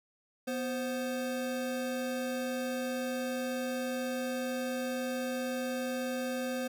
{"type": "tone pair together", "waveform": "square", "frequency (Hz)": [246.4, 522], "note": ["B3", "C5"], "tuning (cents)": [-4, -4], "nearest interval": "octave + minor second", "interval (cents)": 1300, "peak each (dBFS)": [-36, -36], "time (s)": [0.47, 6.68], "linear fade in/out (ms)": 10, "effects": []}